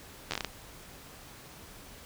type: slowing click train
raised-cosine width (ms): 0.2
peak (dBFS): -14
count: 7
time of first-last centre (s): 0.31-0.447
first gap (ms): 11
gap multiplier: 1.29
effects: pink hiss -50 dBFS RMS until 2.05 s